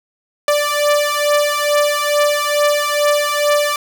sawtooth beating tone pair, 586 / 588.3 Hz, D5 / D5, -4 / +3 cents, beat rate 2.3 Hz, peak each -13 / -12 dBFS, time 0.48-3.76 s, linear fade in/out 2 ms, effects none

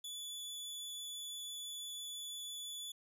sawtooth tone, 3451 Hz, A7, 34 cents flat, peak -40 dBFS, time 0.04-2.92 s, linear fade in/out 5 ms, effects resampled to 32000 Hz

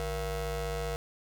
30% pulse ring-modulated tone, 207.7 Hz, G#3, in tune, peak -26 dBFS, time 0-0.96 s, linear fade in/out 0 ms, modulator 264 Hz, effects none

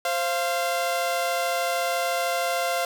sawtooth tone pair together, 525.9 / 690 Hz, C5 / F5, +9 / -21 cents, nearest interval perfect fourth, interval 470 cents, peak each -24 / -21 dBFS, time 0.05-2.85 s, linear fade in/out 2 ms, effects none

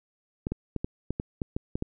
clicks, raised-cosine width 3 ms, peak -16 dBFS, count 10, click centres 0.469 / 0.52 / 0.763 / 0.845 / 1.106 / 1.199 / 1.418 / 1.565 / 1.755 / 1.824 s, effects none

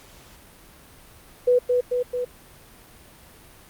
sine tone with echo, 493.9 Hz, B4, in tune, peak -14 dBFS, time 1.47-1.59 s, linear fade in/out 10 ms, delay 220 ms, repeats 3, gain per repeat -3 dB, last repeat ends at 2.25 s, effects pink hiss -49 dBFS RMS until 3.69 s + Opus 48 kbps

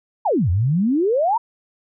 sine exponential two-way sweep, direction down then up, 969 to 82.6 to 969 Hz, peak -15 dBFS, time 0.25-1.38 s, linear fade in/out 10 ms, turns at 0.5 s, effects none

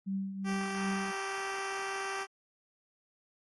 sine tone with tremolo, 194.1 Hz, G3, 17 cents flat, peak -30 dBFS, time 0.06-1.12 s, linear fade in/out 20 ms, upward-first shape triangle, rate 2.7 Hz, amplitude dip 65%
10% pulse tone, 390 Hz, G4, 9 cents flat, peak -27 dBFS, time 0.44-2.27 s, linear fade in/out 50 ms
effects low-pass 10000 Hz 12 dB/octave + AAC 32 kbps

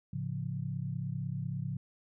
sine chord, A augmented, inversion none, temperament equal with one note detuned, 108.55 / 138.59 / 174.61 Hz, A2 / C#3 / E#3, -23 / 0 / 0 cents, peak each -39 / -36 / -39 dBFS, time 0.13-1.77 s, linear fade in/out 5 ms, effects none

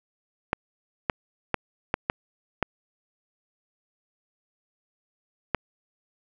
clicks, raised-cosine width 0.5 ms, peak -7 dBFS, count 7, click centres 0.531 / 1.098 / 1.543 / 1.941 / 2.099 / 2.627 / 5.547 s, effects none

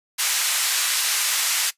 white band-pass noise, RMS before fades -22 dBFS, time 0.18-1.71 s, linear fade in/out 20 ms, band 1300 to 10000 Hz, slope 12 dB/octave, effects noise-tail reverb RT60 0.1 s tail -17 dB re dry + resampled to 32000 Hz

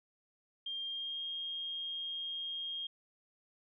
sine tone with pitch glide, 3200 to 3235 Hz, G7 to G#7, +35 to -46 cents, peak -37 dBFS, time 0.66-2.87 s, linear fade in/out 5 ms, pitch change +19 cents, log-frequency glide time 0.82-1.23 s, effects none

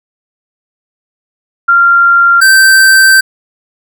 sine / square tone pair in turn, 1386 / 1555.7 Hz, F6 / G6, -14 / -14 cents, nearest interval major second, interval 200 cents, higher second, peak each -3 dBFS, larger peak neither, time 1.68-2.41 / 2.41-3.21 s, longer second, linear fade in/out 10 ms, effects none

